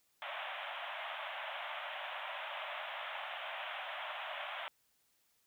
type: band-pass noise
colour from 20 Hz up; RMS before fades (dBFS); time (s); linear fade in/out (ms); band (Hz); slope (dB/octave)
pink; -43; 0.22-4.68; 0; 580 to 3500; 96
effects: white hiss -75 dBFS RMS until 5.46 s